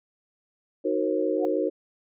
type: chord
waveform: sine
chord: C half-diminished seventh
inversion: first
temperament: equal with one note detuned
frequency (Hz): 311.1 / 370 / 466.2 / 536.1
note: Eb4 / Gb4 / Bb4 / C5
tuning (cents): 0 / 0 / 0 / +42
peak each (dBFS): -28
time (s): 0.84-1.7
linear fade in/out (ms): 20
type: tone with exponential growth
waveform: sine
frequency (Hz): 724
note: F#5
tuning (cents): -38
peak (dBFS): -25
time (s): 1.36-1.45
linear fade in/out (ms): 0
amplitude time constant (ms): 19
effects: none